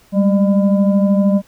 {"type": "tone with frequency modulation", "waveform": "sine", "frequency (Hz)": 196, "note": "G3", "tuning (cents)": 0, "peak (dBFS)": -10, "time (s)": [0.12, 1.42], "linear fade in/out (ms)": 50, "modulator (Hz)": 405, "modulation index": 0.73, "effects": ["pink hiss -51 dBFS RMS until 1.47 s"]}